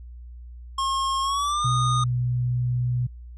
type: tone with pitch glide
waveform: square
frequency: 1078 to 1231.2 Hz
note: C#6 to D#6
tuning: -49 to -19 cents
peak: -23 dBFS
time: 0.78-2.04 s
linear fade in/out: 5 ms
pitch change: +230 cents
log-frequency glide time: 1.22-1.68 s
type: tone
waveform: sine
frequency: 123.47 Hz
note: B2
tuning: in tune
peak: -21 dBFS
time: 1.64-3.07 s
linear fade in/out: 10 ms
effects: added 60 Hz sine -38 dBFS peak until 3.37 s + resampled to 22050 Hz